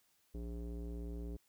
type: tone with low-pass filter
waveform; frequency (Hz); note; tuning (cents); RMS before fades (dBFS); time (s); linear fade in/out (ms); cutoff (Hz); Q
square; 58.2; A#1; -2; -43; 0.34-1.37; 10; 390; 2.2
effects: white hiss -74 dBFS RMS until 1.48 s